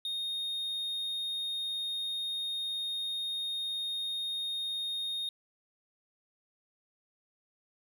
triangle tone, 3701 Hz, A#7, 13 cents flat, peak -31 dBFS, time 0.05-5.29 s, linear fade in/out 2 ms, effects none

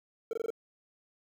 triangle tone bursts, 452.8 Hz, A4, 50 cents sharp, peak -28 dBFS, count 5, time 0.31-0.504 s, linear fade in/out 2 ms, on 22 ms, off 21 ms, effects 10-bit

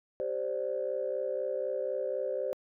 sine chord, G suspended fourth, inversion none, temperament equal, 392 / 523.3 / 587.3 Hz, G4 / C5 / D5, 0 / 0 / 0 cents, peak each -37 / -32 / -35 dBFS, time 0.2-2.53 s, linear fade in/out 0 ms, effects tanh soft clip ceiling -21 dBFS

